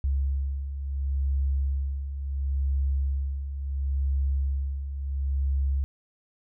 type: beating tone pair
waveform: sine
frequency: 67.9 / 68.62 Hz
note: C#2 / C#2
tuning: -35 / -17 cents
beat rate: 0.72 Hz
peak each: -32 / -25 dBFS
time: 0.04-5.84 s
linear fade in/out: 0 ms
effects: none